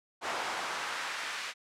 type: noise with high-pass filter sweep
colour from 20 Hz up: brown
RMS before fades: -36 dBFS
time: 0.21-1.54 s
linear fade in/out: 50 ms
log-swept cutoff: 800 to 1900 Hz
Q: 1.1
effects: low-pass 8000 Hz 12 dB/octave